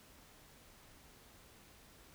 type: silence
effects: pink hiss -61 dBFS RMS until 2.14 s